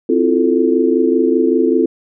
sine chord, F major seventh, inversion second, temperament equal with one note detuned, 261.6 / 329.6 / 354.7 / 440 Hz, C4 / E4 / F4 / A4, 0 / 0 / +27 / 0 cents, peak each -16 dBFS, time 0.09-1.86 s, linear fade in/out 5 ms, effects none

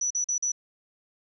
sine tone bursts, 5920 Hz, F#8, in tune, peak -24 dBFS, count 4, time 0.01-0.519 s, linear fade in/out 5 ms, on 95 ms, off 43 ms, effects none

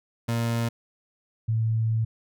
30% pulse / sine tone pair in turn, 116.54 / 111.89 Hz, A#2 / A2, 0 / +29 cents, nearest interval minor second, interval 71 cents, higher first, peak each -21 / -21 dBFS, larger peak neither, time 0.28-0.69 / 1.48-2.05 s, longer second, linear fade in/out 10 ms, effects none

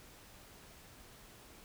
silence, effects pink hiss -57 dBFS RMS until 1.64 s

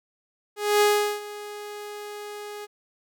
sawtooth tone with ADSR envelope, 415.3 Hz, G#4, in tune, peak -12 dBFS, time 0.56-2.67 s, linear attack 250 ms, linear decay 390 ms, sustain -19 dB, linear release 30 ms, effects none

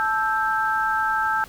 sine tone cluster, 874 / 1317 / 1577 Hz, A5 / E6 / G6, -12 / -2 / +10 cents, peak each -24 dBFS, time 0-1.44 s, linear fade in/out 0 ms, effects pink hiss -46 dBFS RMS until 1.48 s

